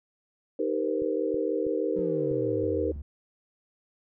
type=chord; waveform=sine; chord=C minor seventh; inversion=first; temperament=equal with one note detuned; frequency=311.1 / 392 / 466.2 / 512.5 Hz; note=Eb4 / G4 / Bb4 / C5; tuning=0 / 0 / 0 / -36 cents; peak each=-31 / -31 / -29 / -32 dBFS; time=0.59-2.92 s; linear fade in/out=5 ms
type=click train; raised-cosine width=5 ms; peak=-32 dBFS; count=7; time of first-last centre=1.02-2.962 s; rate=3.09 Hz
type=exponential sweep; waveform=triangle; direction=down; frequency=190.1 to 69.2 Hz; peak=-32 dBFS; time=1.96-3.02 s; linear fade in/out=5 ms
effects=none